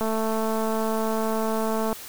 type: click train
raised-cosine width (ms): 1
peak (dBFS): -14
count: 425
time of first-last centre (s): 0.01-1.929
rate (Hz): 221
effects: white hiss -40 dBFS RMS until 2.08 s